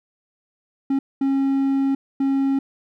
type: tone bursts at uneven times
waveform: triangle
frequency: 272.3 Hz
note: C#4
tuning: 31 cents flat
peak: -15 dBFS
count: 3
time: 0.9-0.99 / 1.21-1.95 / 2.2-2.59 s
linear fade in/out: 5 ms
effects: none